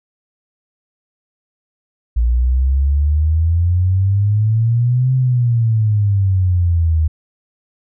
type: exponential two-way sweep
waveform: sine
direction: up then down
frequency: 57.4 to 130.81 to 77.5 Hz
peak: -11 dBFS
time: 2.16-7.08 s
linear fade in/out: 10 ms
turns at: 5.14 s
effects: none